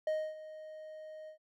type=tone with ADSR envelope; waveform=triangle; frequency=622.3 Hz; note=D#5; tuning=in tune; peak=-27 dBFS; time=0.07-1.38 s; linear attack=3 ms; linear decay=270 ms; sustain=-16 dB; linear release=99 ms; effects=none